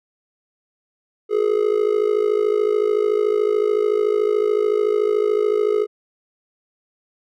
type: tone with amplitude modulation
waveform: triangle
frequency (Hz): 420.9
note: G#4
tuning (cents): +23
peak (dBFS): -10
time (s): 1.29-5.87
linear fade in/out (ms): 50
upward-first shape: sine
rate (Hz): 53.7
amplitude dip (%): 85
effects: none